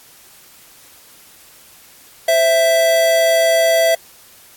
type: tone pair together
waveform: square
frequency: 523.3 / 661.8 Hz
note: C5 / E5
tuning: 0 / +7 cents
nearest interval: major third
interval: 407 cents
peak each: -23 / -12 dBFS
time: 2.28-3.95 s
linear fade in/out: 5 ms
effects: white hiss -45 dBFS RMS until 4.56 s + AAC 64 kbps